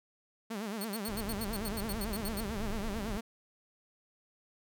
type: tone with vibrato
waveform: sawtooth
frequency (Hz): 211.6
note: G#3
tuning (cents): +33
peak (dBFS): -32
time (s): 0.5-3.21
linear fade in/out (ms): 10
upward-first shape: sine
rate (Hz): 9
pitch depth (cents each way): 150
type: tone bursts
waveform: 10% pulse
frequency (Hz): 4371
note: C#8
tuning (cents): -25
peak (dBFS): -31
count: 14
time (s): 0.81-2.406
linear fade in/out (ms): 2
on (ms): 36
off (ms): 84
type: noise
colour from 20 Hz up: brown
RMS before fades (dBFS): -40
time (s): 1.08-3.18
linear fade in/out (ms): 5
effects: none